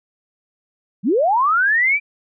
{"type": "linear sweep", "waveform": "sine", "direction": "up", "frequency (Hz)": [162.6, 2380], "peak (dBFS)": -13, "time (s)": [1.03, 2], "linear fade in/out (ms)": 50, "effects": []}